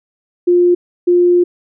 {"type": "tone pair in turn", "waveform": "sine", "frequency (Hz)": [353, 353], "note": ["F4", "F4"], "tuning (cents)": [19, 19], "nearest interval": "unison", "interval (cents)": 0, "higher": "neither", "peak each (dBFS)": -7, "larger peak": "neither", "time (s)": [[0.47, 0.75], [1.07, 1.44]], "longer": "second", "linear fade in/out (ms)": 10, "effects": []}